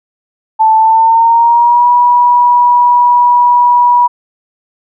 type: tone with pitch glide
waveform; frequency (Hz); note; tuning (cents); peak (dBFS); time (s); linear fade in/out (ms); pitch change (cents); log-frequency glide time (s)
sine; 880 to 970.8; A5 to B5; 0 to -30; -4; 0.59-4.08; 20; +170; 0.77-1.88
effects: none